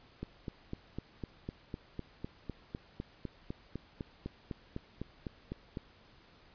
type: click train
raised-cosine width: 3 ms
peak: -25 dBFS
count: 23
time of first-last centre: 0.23-5.772 s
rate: 3.97 Hz
effects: pink hiss -61 dBFS RMS until 6.54 s + resampled to 11025 Hz